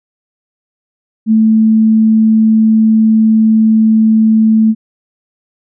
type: tone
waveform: sine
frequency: 220.1 Hz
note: A3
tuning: 1 cent sharp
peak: -5 dBFS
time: 1.26-4.75 s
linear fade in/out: 50 ms
effects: none